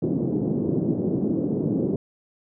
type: band-pass noise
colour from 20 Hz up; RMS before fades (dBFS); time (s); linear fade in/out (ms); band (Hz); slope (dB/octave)
pink; -24; 0.02-1.96; 2; 150 to 400; 24
effects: none